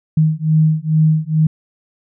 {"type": "beating tone pair", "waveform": "sine", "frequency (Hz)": [155.56, 157.86], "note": ["D#3", "D#3"], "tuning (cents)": [0, 25], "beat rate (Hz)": 2.3, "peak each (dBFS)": -14, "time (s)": [0.17, 1.47], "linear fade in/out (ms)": 5, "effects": []}